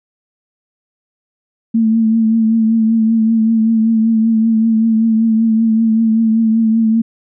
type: tone with vibrato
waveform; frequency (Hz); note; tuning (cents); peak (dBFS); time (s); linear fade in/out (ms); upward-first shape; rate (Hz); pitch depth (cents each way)
sine; 223.7; A3; +29; -9; 1.74-7.02; 10; triangle; 5.2; 41
effects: none